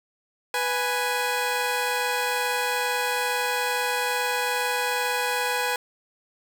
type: tone pair together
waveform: 15% pulse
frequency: 493.9 / 830.6 Hz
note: B4 / G#5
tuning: 0 / 0 cents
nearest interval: major sixth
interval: 900 cents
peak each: -20 dBFS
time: 0.54-5.76 s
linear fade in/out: 2 ms
effects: 7-bit